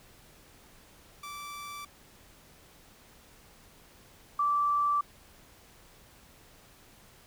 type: tone pair in turn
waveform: sawtooth / sine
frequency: 1165 / 1165 Hz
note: D6 / D6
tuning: -14 / -14 cents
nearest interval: unison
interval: 0 cents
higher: neither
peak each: -36 / -24 dBFS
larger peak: second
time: 1.23-1.85 / 4.39-5.01 s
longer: neither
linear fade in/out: 5 ms
effects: pink hiss -57 dBFS RMS until 7.26 s